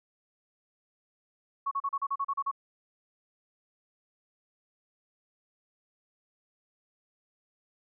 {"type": "tone bursts", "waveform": "sine", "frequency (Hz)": 1108.7, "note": "C#6", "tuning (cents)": 0, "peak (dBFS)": -27, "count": 10, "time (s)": [1.66, 2.514], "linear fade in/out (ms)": 10, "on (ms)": 53, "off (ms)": 36, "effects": []}